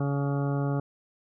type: harmonic tone with a mistuned harmonic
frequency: 140.9 Hz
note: C#3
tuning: 29 cents sharp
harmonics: 1 / 2 / 3 / 4 / 5 / 6 / 8 / 9 / 10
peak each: -26 / -32 / -36 / -38 / -40 / -42 / -44 / -45 / -46 dBFS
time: 0-0.8 s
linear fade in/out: 5 ms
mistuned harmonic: 9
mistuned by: -27 cents
effects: none